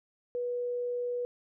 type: tone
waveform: sine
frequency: 487.8 Hz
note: B4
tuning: 21 cents flat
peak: -30 dBFS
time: 0.35-1.25 s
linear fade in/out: 0 ms
effects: none